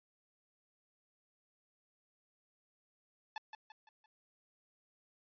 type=tone with echo; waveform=sawtooth; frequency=871 Hz; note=A5; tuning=18 cents flat; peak=-35 dBFS; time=3.36-3.38 s; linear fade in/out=2 ms; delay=170 ms; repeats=4; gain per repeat=-7 dB; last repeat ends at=4.06 s; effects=resampled to 11025 Hz